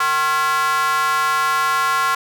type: tone with high-pass filter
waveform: square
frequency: 153.2 Hz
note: D#3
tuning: 27 cents flat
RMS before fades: -18 dBFS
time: 0-2.15 s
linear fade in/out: 5 ms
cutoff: 1200 Hz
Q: 8.5
effects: none